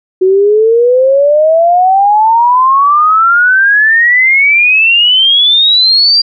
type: exponential sweep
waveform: sine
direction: up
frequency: 368.2 to 4786 Hz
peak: -4 dBFS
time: 0.21-6.22 s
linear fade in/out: 10 ms
effects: none